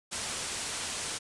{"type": "low-pass noise", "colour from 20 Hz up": "white", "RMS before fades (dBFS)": -36, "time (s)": [0.11, 1.19], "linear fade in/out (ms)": 20, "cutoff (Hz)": 10000, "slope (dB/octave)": 48, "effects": ["resampled to 24000 Hz"]}